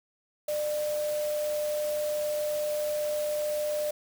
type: tone in noise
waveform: sine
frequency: 599 Hz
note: D5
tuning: 34 cents sharp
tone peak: -27 dBFS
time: 0.48-3.91 s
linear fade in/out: 5 ms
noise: white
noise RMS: -41 dBFS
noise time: 0.48-3.91 s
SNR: +11 dB
effects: none